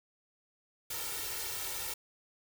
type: noise with comb filter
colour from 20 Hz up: white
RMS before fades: -38 dBFS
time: 0.9-1.94 s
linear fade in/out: 5 ms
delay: 2.2 ms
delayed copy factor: +0.8
effects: none